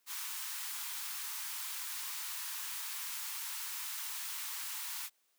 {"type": "high-pass noise", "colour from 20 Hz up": "white", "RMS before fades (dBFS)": -41, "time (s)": [0.06, 5.1], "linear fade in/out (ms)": 50, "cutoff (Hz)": 850, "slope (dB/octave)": 96, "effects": ["white hiss -75 dBFS RMS until 5.38 s", "high-pass 300 Hz 12 dB/octave"]}